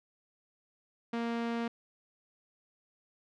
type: tone with low-pass filter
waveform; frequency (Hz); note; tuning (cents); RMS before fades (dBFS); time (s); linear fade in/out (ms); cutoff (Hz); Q
sawtooth; 233.1; A#3; 0; -34; 1.13-1.68; 5; 3300; 0.66
effects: none